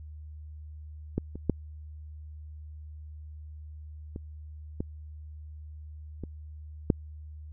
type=clicks; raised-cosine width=3 ms; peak=-14 / -26 / -10 / -25 / -18 / -23 / -8 dBFS; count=7; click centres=1.18 / 1.356 / 1.497 / 4.161 / 4.805 / 6.237 / 6.902 s; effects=added 76 Hz sine -41 dBFS peak until 7.52 s